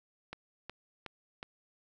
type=click train; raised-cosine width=0.3 ms; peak=-25 dBFS; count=4; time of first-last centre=0.33-1.429 s; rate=2.73 Hz; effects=none